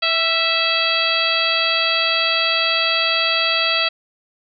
harmonic tone with a mistuned harmonic, 656 Hz, E5, 9 cents flat, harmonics 1 / 2 / 3 / 4 / 5 / 6 / 7, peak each -26 / -24 / -26 / -21 / -22 / -24 / -24 dBFS, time 0.02-3.89 s, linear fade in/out 10 ms, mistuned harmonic 2, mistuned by +34 cents, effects none

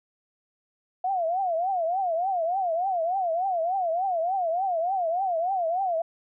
sine tone with vibrato, 712 Hz, F5, 33 cents sharp, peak -23 dBFS, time 1.04-6.02 s, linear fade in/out 5 ms, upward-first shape triangle, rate 3.4 Hz, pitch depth 200 cents each way, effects none

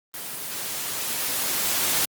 white noise with level ramp, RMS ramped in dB -34 to -22 dBFS, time 0.14-2.05 s, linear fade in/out 0 ms, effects high-pass 100 Hz 12 dB/octave + Opus 24 kbps

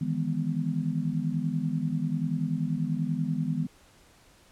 sine chord, E major seventh, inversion third, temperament just, 154.51 / 164.81 / 206 / 247.2 Hz, D#3 / E3 / G#3 / B3, -12 / 0 / -14 / +2 cents, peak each -31 / -30 / -34 / -32 dBFS, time 0.01-3.67 s, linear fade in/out 5 ms, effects pink hiss -58 dBFS RMS until 4.51 s + low-pass 11000 Hz 12 dB/octave

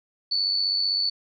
sine tone with amplitude modulation, 4470 Hz, C#8, 14 cents sharp, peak -19 dBFS, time 0.31-1.1 s, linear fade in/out 10 ms, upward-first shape sine, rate 95.7 Hz, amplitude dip 50%, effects none

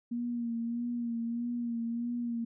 sine tone with vibrato, 235.7 Hz, A#3, 19 cents sharp, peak -31 dBFS, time 0.11-2.45 s, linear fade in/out 10 ms, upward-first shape sine, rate 1.6 Hz, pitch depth 36 cents each way, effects none

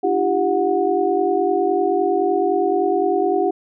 sine tone cluster, 300.5 / 344.3 / 394.1 / 732 Hz, D4 / F4 / G4 / F#5, +40 / -25 / +9 / -19 cents, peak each -26 / -21 / -19 / -21 dBFS, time 0.03-3.51 s, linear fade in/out 10 ms, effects none

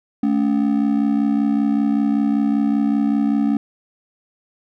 triangle ring-modulated tone, 249.4 Hz, B3, 17 cents sharp, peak -10 dBFS, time 0.23-3.57 s, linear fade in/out 2 ms, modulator 32.6 Hz, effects none

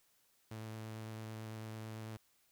sawtooth tone with vibrato, 110 Hz, A2, in tune, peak -40 dBFS, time 0.51-2.17 s, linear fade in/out 5 ms, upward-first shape square, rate 9 Hz, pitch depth 10 cents each way, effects white hiss -73 dBFS RMS until 2.51 s

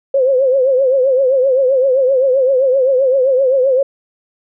sine tone with vibrato, 526 Hz, C5, 9 cents sharp, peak -9 dBFS, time 0.14-3.83 s, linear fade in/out 5 ms, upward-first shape triangle, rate 7.7 Hz, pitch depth 110 cents each way, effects none

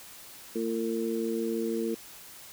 harmonic tone, 113.6 Hz, A#2, 44 cents flat, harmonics 2 / 3 / 4, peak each -32 / -32 / -32 dBFS, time 0.55-1.95 s, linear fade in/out 10 ms, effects white hiss -48 dBFS RMS until 2.52 s

